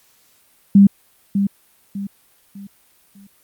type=tone with echo; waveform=sine; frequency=198.8 Hz; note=G3; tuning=25 cents sharp; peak=-5 dBFS; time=0.75-0.87 s; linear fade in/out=5 ms; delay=600 ms; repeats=4; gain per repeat=-9 dB; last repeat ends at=3.27 s; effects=white hiss -56 dBFS RMS until 3.43 s + Opus 48 kbps